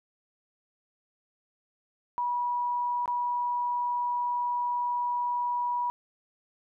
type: tone with dropouts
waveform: sine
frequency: 971 Hz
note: B5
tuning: 30 cents flat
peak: -26 dBFS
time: 2.18-5.9 s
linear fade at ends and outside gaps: 0 ms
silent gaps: 3.058-3.078 s
effects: none